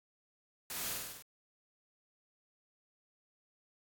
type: noise with echo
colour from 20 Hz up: white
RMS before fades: -41 dBFS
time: 0.7-0.93 s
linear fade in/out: 2 ms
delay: 49 ms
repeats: 6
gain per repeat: -2 dB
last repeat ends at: 1.224 s
effects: AAC 64 kbps